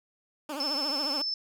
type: tone with vibrato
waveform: 15% pulse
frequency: 285.9 Hz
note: D4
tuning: 46 cents flat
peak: -27 dBFS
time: 0.49-1.22 s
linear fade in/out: 5 ms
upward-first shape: triangle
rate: 14 Hz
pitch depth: 160 cents each way
type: tone with tremolo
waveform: sine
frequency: 5274 Hz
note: E8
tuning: in tune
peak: -27 dBFS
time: 0.6-1.34 s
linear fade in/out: 2 ms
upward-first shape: triangle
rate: 18 Hz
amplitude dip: 25%
effects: none